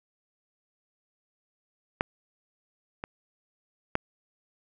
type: clicks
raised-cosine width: 0.5 ms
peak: -9 / -19 / -9 dBFS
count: 3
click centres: 2.009 / 3.039 / 3.954 s
effects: none